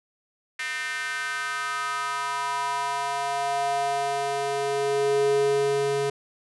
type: tone with high-pass filter sweep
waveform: square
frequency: 140 Hz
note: C#3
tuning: 18 cents sharp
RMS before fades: -26 dBFS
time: 0.59-6.1 s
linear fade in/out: 5 ms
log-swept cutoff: 1900 to 320 Hz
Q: 3.9
effects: resampled to 24000 Hz